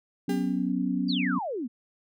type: chord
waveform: sine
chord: F# suspended fourth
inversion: none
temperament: equal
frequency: 185 / 246.9 / 277.2 Hz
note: F#3 / B3 / C#4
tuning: 0 / 0 / 0 cents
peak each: -29 dBFS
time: 0.28-1.39 s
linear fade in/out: 5 ms
type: tone with exponential decay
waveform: 35% pulse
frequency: 400.4 Hz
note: G4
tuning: 37 cents sharp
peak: -28 dBFS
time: 0.29-0.72 s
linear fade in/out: 5 ms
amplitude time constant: 93 ms
type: exponential sweep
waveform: sine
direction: down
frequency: 4870 to 217.4 Hz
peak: -29 dBFS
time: 1.08-1.68 s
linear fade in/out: 20 ms
effects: none